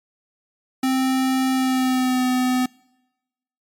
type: tone with pitch glide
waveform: square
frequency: 261.6 to 253.3 Hz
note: C4 to B3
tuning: 0 to +44 cents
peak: -18 dBFS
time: 0.83-2.66 s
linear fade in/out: 5 ms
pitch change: -56 cents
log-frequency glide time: 1.53-2.24 s
effects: noise-tail reverb RT60 1.0 s tail -26 dB re dry + MP3 96 kbps